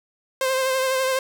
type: tone with vibrato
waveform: sawtooth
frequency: 524 Hz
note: C5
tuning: 2 cents sharp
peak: -16 dBFS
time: 0.41-1.19 s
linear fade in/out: 2 ms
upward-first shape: triangle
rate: 12 Hz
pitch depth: 32 cents each way
effects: 7-bit